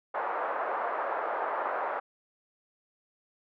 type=band-pass noise; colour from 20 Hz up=pink; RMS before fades=-32 dBFS; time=0.14-2 s; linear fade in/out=10 ms; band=540 to 1400 Hz; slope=24 dB/octave; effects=none